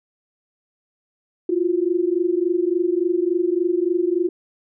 sine tone pair together, 340 / 363.5 Hz, F4 / F#4, -46 / -31 cents, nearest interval minor second, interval 115 cents, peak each -20 dBFS, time 1.49-4.29 s, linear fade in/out 5 ms, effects none

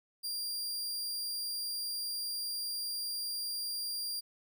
sawtooth tone, 4775 Hz, D8, 28 cents sharp, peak -32 dBFS, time 0.23-4.21 s, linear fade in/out 20 ms, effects none

